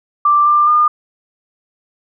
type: tone with pitch steps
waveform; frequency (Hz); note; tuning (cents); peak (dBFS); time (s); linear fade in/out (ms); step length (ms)
sine; 1177 / 1189 / 1212; D6 / D6 / D#6; +3 / +21 / -46; -8; 0.25-0.88; 5; 210
effects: none